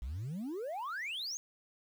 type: exponential sweep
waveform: sine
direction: up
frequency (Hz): 55.2 to 6660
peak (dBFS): -34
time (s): 0.02-1.37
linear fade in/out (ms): 0
effects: tanh soft clip ceiling -36 dBFS + 10-bit